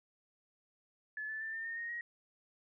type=tone with pitch steps; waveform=sine; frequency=1722 / 1749.1 / 1776.6 / 1804.5 / 1832.8 / 1861.7 / 1890.9 Hz; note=A6 / A6 / A6 / A6 / A#6 / A#6 / A#6; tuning=-38 / -11 / +16 / +43 / -30 / -3 / +24 cents; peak=-38 dBFS; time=1.17-2.01 s; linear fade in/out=2 ms; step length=120 ms; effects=none